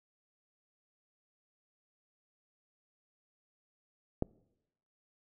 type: click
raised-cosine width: 2 ms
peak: -16 dBFS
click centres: 4.224 s
effects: noise-tail reverb RT60 0.9 s tail -25 dB re dry